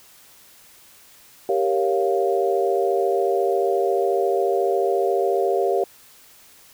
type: chord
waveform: sine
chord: G half-diminished seventh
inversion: none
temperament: equal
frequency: 392 / 466.2 / 554.4 / 698.5 Hz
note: G4 / Bb4 / Db5 / F5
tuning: 0 / 0 / 0 / 0 cents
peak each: -21 / -24 / -25 / -24 dBFS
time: 1.49-5.84 s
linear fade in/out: 2 ms
effects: white hiss -50 dBFS RMS until 6.73 s